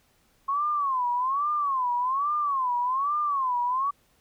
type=tone with vibrato; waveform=sine; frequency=1078 Hz; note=C#6; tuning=49 cents flat; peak=-23 dBFS; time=0.48-3.91 s; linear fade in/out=10 ms; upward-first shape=sine; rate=1.2 Hz; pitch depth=190 cents each way; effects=pink hiss -65 dBFS RMS until 4.2 s